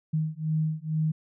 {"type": "beating tone pair", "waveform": "sine", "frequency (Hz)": [155.56, 157.76], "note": ["D#3", "D#3"], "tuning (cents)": [0, 24], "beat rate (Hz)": 2.2, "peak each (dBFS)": -28, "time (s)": [0.13, 1.12], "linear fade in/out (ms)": 10, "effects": []}